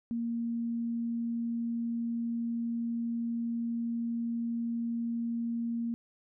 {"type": "tone", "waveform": "sine", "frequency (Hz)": 233.1, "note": "A#3", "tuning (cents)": 0, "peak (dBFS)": -30, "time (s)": [0.11, 5.94], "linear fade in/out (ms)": 0, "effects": []}